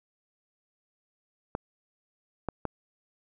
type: clicks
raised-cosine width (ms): 1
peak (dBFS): -16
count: 3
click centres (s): 1.551 / 2.487 / 2.653
effects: none